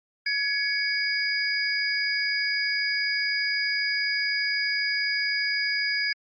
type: tone cluster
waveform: sine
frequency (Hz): 1689 / 2234 / 4902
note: G#6 / C#7 / D#8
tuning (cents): +29 / +13 / -27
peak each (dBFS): -28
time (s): 0.26-6.13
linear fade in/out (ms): 5
effects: Opus 48 kbps